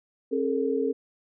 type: tone cluster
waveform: sine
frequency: 269.1 / 417.5 / 457.8 Hz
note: C4 / G#4 / A#4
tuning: +49 / +9 / -31 cents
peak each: -28 / -28 / -27 dBFS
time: 0.31-0.93 s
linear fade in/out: 20 ms
effects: none